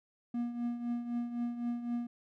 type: tone with tremolo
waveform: triangle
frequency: 238.7 Hz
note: A#3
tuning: 41 cents sharp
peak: -28 dBFS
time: 0.34-2.07 s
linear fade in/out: 5 ms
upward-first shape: triangle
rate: 3.9 Hz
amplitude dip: 70%
effects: none